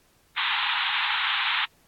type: band-pass noise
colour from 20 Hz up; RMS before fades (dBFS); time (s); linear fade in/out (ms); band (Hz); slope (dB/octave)
white; -26; 0.36-1.66; 20; 820 to 3800; 96
effects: pink hiss -62 dBFS RMS until 1.87 s + AAC 64 kbps